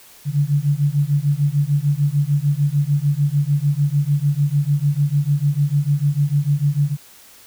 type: beating tone pair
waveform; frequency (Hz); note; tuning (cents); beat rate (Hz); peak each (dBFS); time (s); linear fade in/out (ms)
sine; 141 / 147.7; C#3 / D3; +30 / +10; 6.7; -18; 0.25-6.97; 50
effects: white hiss -46 dBFS RMS until 7.46 s